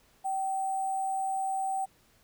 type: tone with sample-and-hold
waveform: sine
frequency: 770 Hz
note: G5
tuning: 31 cents flat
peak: -28 dBFS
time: 0.24-1.86 s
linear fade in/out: 20 ms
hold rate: 8820 Hz
effects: pink hiss -64 dBFS RMS until 2.23 s